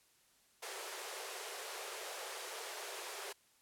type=high-pass noise; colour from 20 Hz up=pink; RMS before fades=-45 dBFS; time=0.62-3.33 s; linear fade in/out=10 ms; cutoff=370 Hz; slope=96 dB/octave; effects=white hiss -70 dBFS RMS until 3.61 s + low-pass 12000 Hz 12 dB/octave